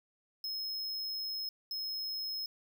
square tone bursts at uneven times, 5160 Hz, E8, 38 cents flat, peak -36 dBFS, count 2, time 0.44-1.49 / 1.71-2.46 s, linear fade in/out 2 ms, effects 11-bit

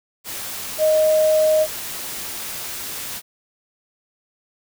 sine tone in noise, 622.3 Hz, D#5, in tune, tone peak -13 dBFS, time 0.78-1.67 s, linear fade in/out 50 ms, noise white, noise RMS -30 dBFS, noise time 0.24-3.22 s, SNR +14 dB, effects none

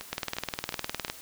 two click trains, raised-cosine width 0.2 ms, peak -19 / -12 dBFS, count 4 / 20, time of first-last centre 0.01-1.081 / 0.13-1.099 s, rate 2.8 / 19.6 Hz, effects white hiss -47 dBFS RMS until 1.21 s

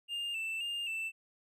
triangle tone with vibrato, 2734 Hz, F7, 37 cents flat, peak -33 dBFS, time 0.08-1.12 s, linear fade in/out 50 ms, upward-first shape square, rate 1.9 Hz, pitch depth 48 cents each way, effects none

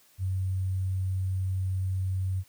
sine tone with sample-and-hold, 94 Hz, F#2, 28 cents sharp, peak -26 dBFS, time 0.18-2.44 s, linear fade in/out 50 ms, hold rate 8820 Hz, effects white hiss -61 dBFS RMS until 2.48 s

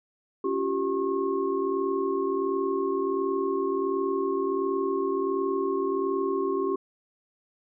sine tone cluster, 279.2 / 346.9 / 388.3 / 1084 Hz, C#4 / F4 / G4 / C#6, +13 / -12 / -16 / -39 cents, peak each -32 / -32 / -26 / -33 dBFS, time 0.44-6.76 s, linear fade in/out 5 ms, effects none

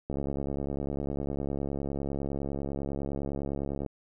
click train, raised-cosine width 2 ms, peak -20 dBFS, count 264, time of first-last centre 0.1-3.863 s, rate 69.9 Hz, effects none

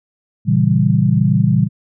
sine chord, A# diminished seventh, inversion none, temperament equal, 116.54 / 138.59 / 164.81 / 196 Hz, A#2 / C#3 / E3 / G3, 0 / 0 / 0 / 0 cents, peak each -16 dBFS, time 0.45-1.69 s, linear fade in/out 50 ms, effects none

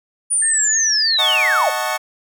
sine linear sweep, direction down, 9580 to 481.9 Hz, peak -14 dBFS, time 0.3-1.7 s, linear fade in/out 20 ms
sine tone with vibrato, 1760 Hz, A6, in tune, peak -23 dBFS, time 0.42-1.17 s, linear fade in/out 5 ms, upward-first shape sine, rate 3.3 Hz, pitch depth 48 cents each way
25% pulse chord, D# half-diminished seventh, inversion none, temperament equal, 622.3 / 740 / 880 / 1108.7 Hz, D#5 / F#5 / A5 / C#6, 0 / 0 / 0 / 0 cents, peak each -21 dBFS, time 1.18-1.98 s, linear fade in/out 20 ms
effects none

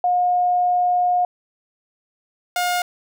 sine / sawtooth tone pair in turn, 717 / 713.5 Hz, F5 / F5, +45 / +37 cents, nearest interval unison, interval 8 cents, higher first, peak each -15 dBFS, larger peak neither, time 0.04-1.25 / 2.56-2.82 s, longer first, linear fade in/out 2 ms, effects none

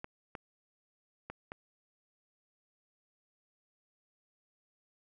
clicks, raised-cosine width 0.5 ms, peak -26 dBFS, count 4, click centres 0.044 / 0.352 / 1.3 / 1.519 s, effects none

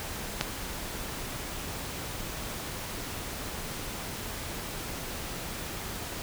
click, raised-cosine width 0.2 ms, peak -8 dBFS, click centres 0.411 s, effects pink hiss -37 dBFS RMS until 6.22 s

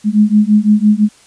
sine beating tone pair, 207.7 / 213.6 Hz, G#3 / G#3, 0 / +49 cents, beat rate 5.9 Hz, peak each -10 dBFS, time 0.04-1.09 s, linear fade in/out 50 ms, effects white hiss -46 dBFS RMS until 1.26 s + resampled to 22050 Hz

